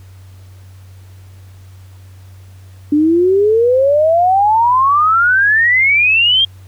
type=exponential sweep; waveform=sine; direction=up; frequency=290 to 3251 Hz; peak=-8 dBFS; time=2.92-6.45 s; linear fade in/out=5 ms; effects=added 94 Hz sine -35 dBFS peak until 6.67 s + pink hiss -50 dBFS RMS until 6.67 s